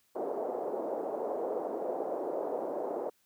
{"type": "band-pass noise", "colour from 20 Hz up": "pink", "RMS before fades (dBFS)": -35, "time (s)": [0.15, 3.1], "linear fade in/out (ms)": 10, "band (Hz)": [380, 700], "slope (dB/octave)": 24, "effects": ["white hiss -71 dBFS RMS until 3.25 s"]}